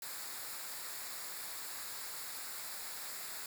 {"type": "noise with comb filter", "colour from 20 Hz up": "white", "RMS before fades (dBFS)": -44, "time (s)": [0.02, 3.46], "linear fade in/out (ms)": 2, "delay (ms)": 0.33, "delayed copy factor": -0.6, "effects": []}